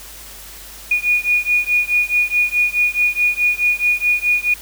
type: beating tone pair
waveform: sine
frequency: 2449 / 2453.7 Hz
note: D#7 / D#7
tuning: -28 / -25 cents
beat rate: 4.7 Hz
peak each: -17 dBFS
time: 0.91-4.54 s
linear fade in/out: 5 ms
effects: added 50 Hz sine -42 dBFS peak until 4.61 s + white hiss -37 dBFS RMS until 4.61 s